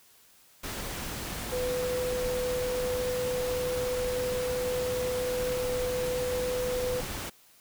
sine tone in noise, 500 Hz, B4, 21 cents sharp, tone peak -28 dBFS, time 1.52-7.01 s, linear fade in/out 10 ms, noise pink, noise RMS -36 dBFS, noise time 0.63-7.3 s, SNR +5 dB, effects white hiss -59 dBFS RMS until 7.6 s

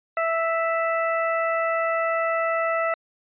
20% pulse tone, 659.3 Hz, E5, in tune, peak -16 dBFS, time 0.17-2.94 s, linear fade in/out 2 ms, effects resampled to 8000 Hz

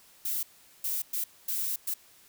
violet noise bursts at uneven times, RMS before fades -31 dBFS, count 5, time 0.25-0.43 / 0.84-1.02 / 1.13-1.24 / 1.48-1.76 / 1.87-1.94 s, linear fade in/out 5 ms, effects white hiss -58 dBFS RMS until 2.28 s

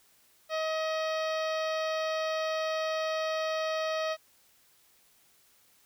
harmonic tone, 633 Hz, D#5, 30 cents sharp, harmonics 1 / 2 / 3 / 4 / 5 / 6 / 7 / 8 / 9, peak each -30 / -36 / -40 / -42 / -44 / -46 / -47 / -48 / -49 dBFS, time 0.49-4.17 s, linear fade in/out 50 ms, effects white hiss -64 dBFS RMS until 5.85 s

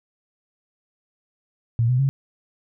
sine tone with pitch steps, 116.2 / 125.99 / 136.6 Hz, A#2 / B2 / C#3, -5 / +35 / -25 cents, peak -16 dBFS, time 1.79-2.09 s, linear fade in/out 0 ms, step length 100 ms, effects none

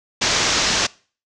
white low-pass noise, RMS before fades -19 dBFS, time 0.21-0.87 s, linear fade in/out 10 ms, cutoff 6700 Hz, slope 48 dB/octave, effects noise-tail reverb RT60 0.4 s tail -23 dB re dry

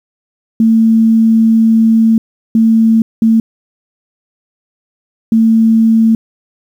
sine tone bursts at uneven times, 224.4 Hz, A3, 34 cents sharp, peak -5 dBFS, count 4, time 0.6-2.18 / 2.55-3.02 / 3.22-3.4 / 5.32-6.15 s, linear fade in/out 2 ms, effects 7-bit

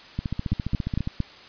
two click trains, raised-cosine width 5 ms, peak -14 / -11 dBFS, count 14 / 4, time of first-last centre 0.19-1.074 / 0.52-1.203 s, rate 14.7 / 4.39 Hz, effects white hiss -46 dBFS RMS until 1.48 s + resampled to 11025 Hz

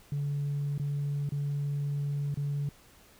sine tone with dropouts, 143.3 Hz, D3, 42 cents flat, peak -27 dBFS, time 0.12-2.69 s, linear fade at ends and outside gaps 2 ms, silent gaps 0.779-0.797 / 1.291-1.321 / 2.343-2.372 s, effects tanh soft clip ceiling -26 dBFS + pink hiss -58 dBFS RMS until 3.19 s

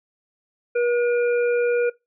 harmonic tone, 480.7 Hz, B4, 47 cents flat, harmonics 1 / 3 / 5, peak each -18 / -29 / -33 dBFS, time 0.75-1.9 s, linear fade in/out 10 ms, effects noise-tail reverb RT60 0.2 s tail -20 dB re dry

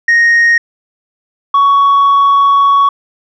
sine tone pair in turn, 1864.7 / 1118.7 Hz, A#6 / C#6, 0 / +15 cents, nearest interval major sixth, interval 885 cents, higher first, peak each -3 dBFS, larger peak neither, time 0.08-0.58 / 1.54-2.89 s, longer second, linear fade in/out 5 ms, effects tanh soft clip ceiling -4 dBFS

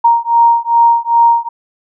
sine beating tone pair, 932.3 / 934.8 Hz, A#5 / A#5, 0 / +5 cents, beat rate 2.5 Hz, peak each -10 dBFS, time 0.04-1.49 s, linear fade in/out 10 ms, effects none

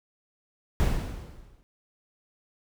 brown noise with exponential decay, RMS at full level -20 dBFS, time 0.8-1.63 s, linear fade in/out 0 ms, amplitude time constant 180 ms, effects none

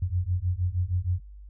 sine beating tone pair, 87 / 93.4 Hz, F2 / F#2, -6 / +17 cents, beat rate 6.4 Hz, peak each -27 dBFS, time 0.02-1.2 s, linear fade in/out 5 ms, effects added 50 Hz sine -42 dBFS peak until 1.49 s

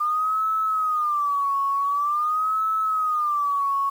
sine tone with vibrato, 1200 Hz, D6, 37 cents sharp, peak -20 dBFS, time 0-3.9 s, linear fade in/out 10 ms, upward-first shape sine, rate 0.46 Hz, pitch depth 140 cents each way, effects 8-bit

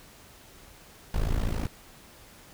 brown noise with amplitude modulation, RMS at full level -23 dBFS, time 1.14-1.67 s, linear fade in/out 2 ms, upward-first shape sine, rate 55 Hz, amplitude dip 85%, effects pink hiss -52 dBFS RMS until 2.53 s

